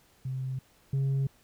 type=tone pair in turn; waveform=sine; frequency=130.81 / 136.25 Hz; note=C3 / C#3; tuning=0 / -29 cents; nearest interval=minor second; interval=71 cents; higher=second; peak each=-30 / -22 dBFS; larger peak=second; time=0.25-0.59 / 0.93-1.27 s; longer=neither; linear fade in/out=5 ms; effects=tanh soft clip ceiling -24 dBFS + pink hiss -63 dBFS RMS until 1.43 s